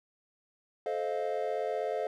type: chord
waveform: triangle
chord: F dominant seventh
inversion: first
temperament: equal with one note detuned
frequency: 434.7 / 523.3 / 622.3 / 698.5 Hz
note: A4 / C5 / Eb5 / F5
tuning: -21 / 0 / 0 / 0 cents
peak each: -33 / -34 / -34 / -34 dBFS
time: 0.86-2.07 s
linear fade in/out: 2 ms
effects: none